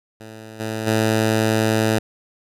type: tone with level steps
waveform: 10% pulse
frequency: 110 Hz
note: A2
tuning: in tune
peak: -28 / -16 / -8 dBFS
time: 0.2-1.99 s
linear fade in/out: 10 ms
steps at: 0.59 / 0.86 s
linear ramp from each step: 20 ms
effects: resampled to 32000 Hz